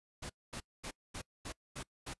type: noise bursts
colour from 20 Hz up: pink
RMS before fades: -43 dBFS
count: 7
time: 0.22-2.139 s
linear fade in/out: 10 ms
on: 77 ms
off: 230 ms
effects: noise-tail reverb RT60 0.1 s tail -24 dB re dry + resampled to 24000 Hz